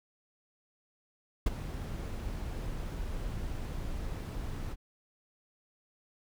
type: noise with ADSR envelope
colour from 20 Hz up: brown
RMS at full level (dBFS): -23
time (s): 1.46-4.76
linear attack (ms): 7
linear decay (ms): 22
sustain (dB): -14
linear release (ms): 43
effects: none